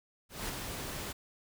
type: noise with ADSR envelope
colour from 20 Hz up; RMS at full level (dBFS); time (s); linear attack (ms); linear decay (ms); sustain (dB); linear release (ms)
pink; -36; 0.29-1.13; 190; 23; -4; 14
effects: none